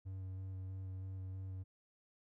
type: tone with vibrato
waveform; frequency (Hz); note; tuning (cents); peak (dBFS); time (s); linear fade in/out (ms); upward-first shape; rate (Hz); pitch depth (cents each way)
triangle; 94.5; F#2; +37; -40; 0.05-1.64; 20; square; 3.1; 11
effects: none